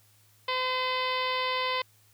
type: harmonic tone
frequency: 511 Hz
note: C5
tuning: 41 cents flat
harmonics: 1 / 2 / 3 / 4 / 5 / 6 / 7 / 8 / 9 / 10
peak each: -34 / -30 / -43 / -34 / -38 / -37 / -38 / -42 / -42 / -48 dBFS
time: 0.48-1.82 s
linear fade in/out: 5 ms
effects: added 105 Hz sine -63 dBFS peak until 2.13 s + white hiss -63 dBFS RMS until 2.13 s